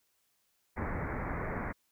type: low-pass noise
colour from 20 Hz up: pink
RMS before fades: -36 dBFS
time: 0.76-1.73 s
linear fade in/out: 20 ms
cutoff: 2200 Hz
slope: 96 dB/octave
effects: white hiss -75 dBFS RMS until 1.91 s